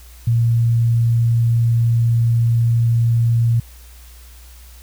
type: tone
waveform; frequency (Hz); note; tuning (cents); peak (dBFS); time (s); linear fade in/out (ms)
sine; 116.54; A#2; 0; -12; 0.27-3.6; 5
effects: added 60 Hz sine -39 dBFS peak until 4.82 s + white hiss -47 dBFS RMS until 4.82 s